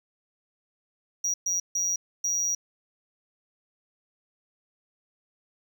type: tone bursts at uneven times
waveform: triangle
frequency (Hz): 5760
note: F#8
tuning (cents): -47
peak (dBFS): -23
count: 4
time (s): 1.24-1.34 / 1.46-1.6 / 1.75-1.96 / 2.24-2.55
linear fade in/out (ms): 5
effects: none